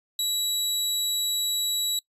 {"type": "tone", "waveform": "sawtooth", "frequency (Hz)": 3900, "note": "B7", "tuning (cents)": -23, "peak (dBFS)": -21, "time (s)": [0.19, 1.99], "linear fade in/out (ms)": 2, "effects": ["noise-tail reverb RT60 0.1 s tail -22 dB re dry", "resampled to 32000 Hz"]}